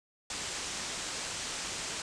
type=low-pass noise; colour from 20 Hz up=white; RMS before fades=-38 dBFS; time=0.3-2.02 s; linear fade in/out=2 ms; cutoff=8400 Hz; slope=48 dB/octave; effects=none